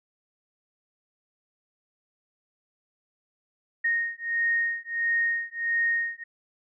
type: beating tone pair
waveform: sine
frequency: 1857 / 1858.5 Hz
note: A#6 / A#6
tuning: -7 / -6 cents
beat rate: 1.5 Hz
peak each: -27 dBFS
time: 3.84-6.24 s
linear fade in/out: 10 ms
effects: none